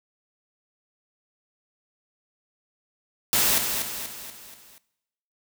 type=noise with echo; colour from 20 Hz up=white; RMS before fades=-21 dBFS; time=3.33-3.58 s; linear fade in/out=0 ms; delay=240 ms; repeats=5; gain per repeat=-6 dB; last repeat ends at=4.78 s; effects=noise-tail reverb RT60 0.9 s tail -20 dB re dry